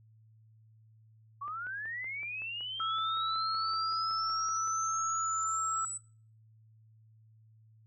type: linear sweep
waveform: sine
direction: up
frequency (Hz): 1098 to 7990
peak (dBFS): -36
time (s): 1.41-5.98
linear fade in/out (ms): 10
type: click train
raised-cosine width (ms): 0.5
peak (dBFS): -38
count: 18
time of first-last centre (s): 1.48-4.675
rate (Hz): 5.32
type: tone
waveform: sine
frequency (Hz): 1319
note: E6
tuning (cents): +1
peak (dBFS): -31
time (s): 2.8-5.85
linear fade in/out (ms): 2
effects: noise-tail reverb RT60 0.5 s tail -23 dB re dry + added 110 Hz sine -58 dBFS peak until 7.86 s